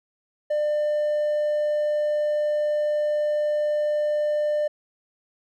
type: tone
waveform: triangle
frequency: 598 Hz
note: D5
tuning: 31 cents sharp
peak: -18 dBFS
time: 0.5-4.68 s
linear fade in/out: 10 ms
effects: tanh soft clip ceiling -14 dBFS